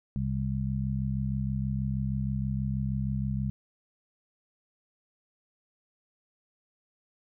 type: harmonic tone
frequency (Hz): 66.3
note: C2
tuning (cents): +23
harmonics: 1 / 2 / 3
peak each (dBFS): -34 / -30 / -32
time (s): 0.16-3.5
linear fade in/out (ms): 0
effects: none